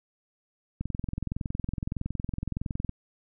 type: click train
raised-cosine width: 5 ms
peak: -18 dBFS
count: 46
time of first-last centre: 0.81-2.893 s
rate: 21.6 Hz
effects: none